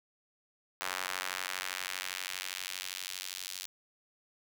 square tone with high-pass filter sweep, 46.25 Hz, F#1, in tune, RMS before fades -39 dBFS, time 0.81-3.66 s, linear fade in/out 0 ms, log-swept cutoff 1200 to 4100 Hz, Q 0.99, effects none

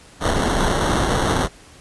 pink noise with sample-and-hold, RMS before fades -19 dBFS, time 0.2-1.49 s, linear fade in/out 50 ms, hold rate 2450 Hz, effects pink hiss -46 dBFS RMS until 1.8 s + resampled to 24000 Hz

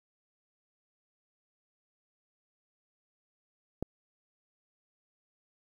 click, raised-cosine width 2 ms, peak -19 dBFS, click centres 3.826 s, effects 9-bit

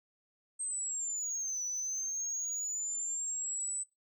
sine linear two-way sweep, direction down then up, 8372 to 5920 to 8020 Hz, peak -32 dBFS, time 0.59-3.84 s, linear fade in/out 20 ms, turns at 1.63 s, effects noise-tail reverb RT60 0.2 s tail -23 dB re dry + tanh soft clip ceiling -31 dBFS

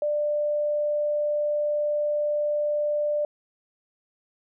sine tone, 593 Hz, D5, 17 cents sharp, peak -22 dBFS, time 0.02-3.25 s, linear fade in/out 2 ms, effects none

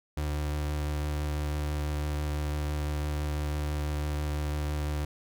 35% pulse tone, 74.5 Hz, D2, 25 cents sharp, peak -27 dBFS, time 0.17-5.05 s, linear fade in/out 5 ms, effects none

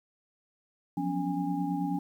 sine tone cluster, 175 / 184.3 / 252.2 / 281.7 / 817 Hz, F3 / F#3 / B3 / C#4 / G#5, +4 / -7 / +36 / +28 / -29 cents, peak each -33 / -39 / -39 / -31 / -36 dBFS, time 0.97-1.99 s, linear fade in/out 5 ms, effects 10-bit

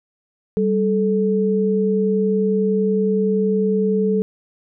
sine tone pair together, 195.05 / 434.6 Hz, G3 / A4, -8 / -21 cents, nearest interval octave + major second, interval 1387 cents, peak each -18 dBFS, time 0.57-4.22 s, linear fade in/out 0 ms, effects none

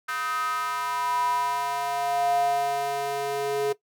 square tone with high-pass filter sweep, 140.5 Hz, C#3, 24 cents sharp, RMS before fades -27 dBFS, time 0.08-3.73 s, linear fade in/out 10 ms, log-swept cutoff 1400 to 460 Hz, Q 7.2, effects noise-tail reverb RT60 0.1 s tail -17 dB re dry

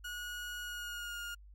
30% pulse tone with pitch glide, 1452 to 1420.5 Hz, F#6 to F6, -33 to +29 cents, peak -37 dBFS, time 0.04-1.35 s, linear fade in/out 10 ms, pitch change -38 cents, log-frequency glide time 0.62-1.21 s, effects added 50 Hz sine -52 dBFS peak until 1.54 s + MP3 64 kbps

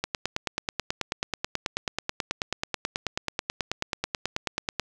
click train, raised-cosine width 0.2 ms, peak -9 dBFS, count 45, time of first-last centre 0.04-4.797 s, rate 9.25 Hz, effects none

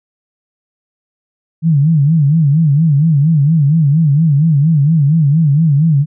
sine tone with vibrato, 151.7 Hz, D#3, 44 cents flat, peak -7 dBFS, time 1.62-6.06 s, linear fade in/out 50 ms, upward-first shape sine, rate 4.3 Hz, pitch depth 160 cents each way, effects none

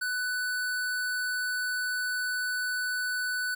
square tone, 1493 Hz, F#6, 15 cents sharp, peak -29 dBFS, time 0.01-3.55 s, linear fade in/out 10 ms, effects 10-bit

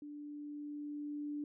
sine tone with level ramp, 293.7 Hz, D4, in tune, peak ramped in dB -45 to -37 dBFS, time 0.02-1.44 s, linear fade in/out 2 ms, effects none

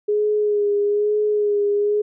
sine tone with vibrato, 415.3 Hz, G#4, in tune, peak -16 dBFS, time 0.08-2.02 s, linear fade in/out 10 ms, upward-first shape sine, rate 1.1 Hz, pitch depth 29 cents each way, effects none

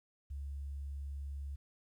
sine tone, 70 Hz, C#2, 18 cents sharp, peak -39 dBFS, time 0.3-1.56 s, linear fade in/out 10 ms, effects 12-bit

